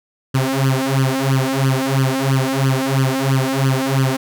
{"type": "tone with flanger", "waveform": "sawtooth", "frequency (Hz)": 133.6, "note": "C3", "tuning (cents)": 36, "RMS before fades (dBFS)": -17, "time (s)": [0.34, 4.17], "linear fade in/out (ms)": 10, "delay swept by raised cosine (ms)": [0.64, 3.74], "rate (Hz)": 3, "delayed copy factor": 0.95, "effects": []}